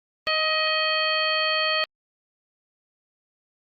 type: harmonic tone with a mistuned harmonic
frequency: 630 Hz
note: D#5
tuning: 21 cents sharp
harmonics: 1 / 2 / 3 / 4 / 5 / 7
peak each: -28 / -28 / -28 / -28 / -28 / -28 dBFS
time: 0.27-1.84 s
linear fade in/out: 0 ms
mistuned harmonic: 1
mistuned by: -16 cents
effects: Opus 24 kbps